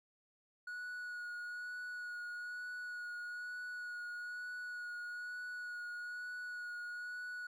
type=tone with vibrato; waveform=triangle; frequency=1459 Hz; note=F#6; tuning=25 cents flat; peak=-40 dBFS; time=0.67-7.47 s; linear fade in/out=5 ms; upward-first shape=sine; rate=1.1 Hz; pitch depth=16 cents each way; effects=none